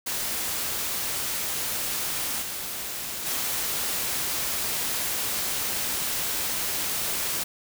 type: noise with level steps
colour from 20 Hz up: white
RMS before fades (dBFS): -29 / -33 / -28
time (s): 0.06-7.44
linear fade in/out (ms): 10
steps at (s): 2.41 / 3.25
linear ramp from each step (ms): 20
effects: none